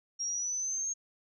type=linear sweep; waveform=sine; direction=up; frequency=5588 to 6510 Hz; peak=-31 dBFS; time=0.19-0.94 s; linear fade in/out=20 ms; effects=none